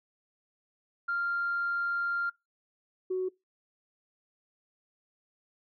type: tone pair in turn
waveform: sine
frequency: 1393 / 371.4 Hz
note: F6 / F#4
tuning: -5 / +7 cents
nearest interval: octave + major seventh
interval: 2288 cents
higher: first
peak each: -27 dBFS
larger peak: neither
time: 1.08-2.3 / 3.1-3.29 s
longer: first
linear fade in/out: 10 ms
effects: noise-tail reverb RT60 0.2 s tail -23 dB re dry + tanh soft clip ceiling -23 dBFS